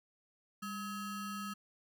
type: ring-modulated tone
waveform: square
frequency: 740 Hz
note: F#5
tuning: in tune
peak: -37 dBFS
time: 0.62-1.54 s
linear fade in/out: 10 ms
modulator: 539 Hz
effects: none